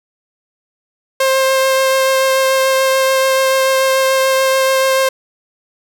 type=tone with vibrato; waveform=sawtooth; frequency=530 Hz; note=C5; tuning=22 cents sharp; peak=-7 dBFS; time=1.2-5.09 s; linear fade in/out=5 ms; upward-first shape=triangle; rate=6.9 Hz; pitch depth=12 cents each way; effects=none